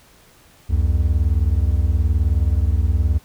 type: beating tone pair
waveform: triangle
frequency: 67.2 / 86.2 Hz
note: C2 / F2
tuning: +47 / -22 cents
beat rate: 19 Hz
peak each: -15 / -16 dBFS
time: 0.69-3.19 s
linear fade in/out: 20 ms
effects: pink hiss -51 dBFS RMS until 3.24 s